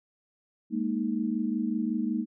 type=chord; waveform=sine; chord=Ab suspended second; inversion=none; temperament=equal; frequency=207.7 / 233.1 / 311.1 Hz; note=Ab3 / Bb3 / Eb4; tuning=0 / 0 / 0 cents; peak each=-31 / -29 / -32 dBFS; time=0.7-2.26 s; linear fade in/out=50 ms; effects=none